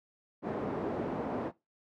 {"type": "band-pass noise", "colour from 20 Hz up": "pink", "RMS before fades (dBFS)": -35, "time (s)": [0.42, 1.52], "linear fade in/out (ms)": 50, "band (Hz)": [220, 670], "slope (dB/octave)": 12, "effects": ["noise-tail reverb RT60 0.2 s tail -17 dB re dry"]}